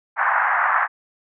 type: band-pass noise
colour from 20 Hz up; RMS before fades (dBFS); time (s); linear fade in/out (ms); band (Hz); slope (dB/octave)
white; -19; 0.16-0.88; 50; 730 to 1800; 48
effects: none